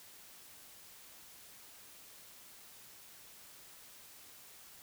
silence, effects white hiss -56 dBFS RMS until 4.82 s

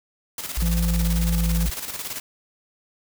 white noise with tremolo, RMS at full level -30 dBFS, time 0.38-2.2 s, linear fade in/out 2 ms, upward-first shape square, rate 18 Hz, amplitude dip 55%
sine tone, 55.3 Hz, A1, 9 cents sharp, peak -20 dBFS, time 0.57-1.7 s, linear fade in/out 5 ms
triangle tone with pitch glide, 170.8 to 169.52 Hz, F3 to E3, -38 to +49 cents, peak -21 dBFS, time 0.62-1.66 s, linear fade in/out 2 ms, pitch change -13 cents, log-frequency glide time 0.9-1.33 s
effects none

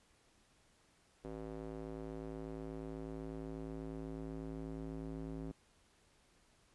square tone with band-pass filter sweep, 54.1 Hz, A1, 29 cents flat, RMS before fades -45 dBFS, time 1.24-5.52 s, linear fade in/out 5 ms, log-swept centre 410 to 270 Hz, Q 1.4, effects pink hiss -70 dBFS RMS until 6.74 s + resampled to 24000 Hz

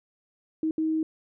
sine tone bursts at uneven times, 316.6 Hz, D#4, 30 cents sharp, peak -23 dBFS, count 2, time 0.63-0.71 / 0.78-1.03 s, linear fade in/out 2 ms, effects none

